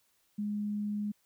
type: tone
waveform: sine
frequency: 207.7 Hz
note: G#3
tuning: in tune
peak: -31 dBFS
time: 0.38-1.12 s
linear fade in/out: 10 ms
effects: white hiss -72 dBFS RMS until 1.25 s